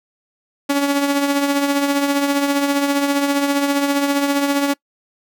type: tone with tremolo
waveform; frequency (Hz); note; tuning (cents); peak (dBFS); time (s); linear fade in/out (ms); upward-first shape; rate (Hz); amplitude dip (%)
sawtooth; 282.2; C#4; +31; -9; 0.69-4.74; 10; triangle; 15; 55
effects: noise-tail reverb RT60 0.1 s tail -23 dB re dry